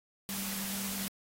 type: tone in noise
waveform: sine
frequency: 196 Hz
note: G3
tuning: in tune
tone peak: -39 dBFS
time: 0.29-1.08 s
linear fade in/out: 0 ms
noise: white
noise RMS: -38 dBFS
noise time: 0.29-1.08 s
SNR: -4 dB
effects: AAC 48 kbps